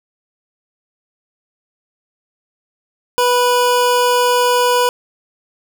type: tone pair together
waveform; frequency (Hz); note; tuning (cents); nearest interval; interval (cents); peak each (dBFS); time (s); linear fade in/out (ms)
square; 491.5 / 983; B4 / B5; -8 / -8; octave; 1200; -15; 3.18-4.89; 0
effects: none